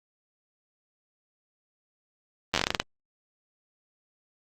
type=slowing click train; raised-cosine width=0.2 ms; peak=-5 dBFS; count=11; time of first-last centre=2.54-2.8 s; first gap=10 ms; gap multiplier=1.2; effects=Opus 24 kbps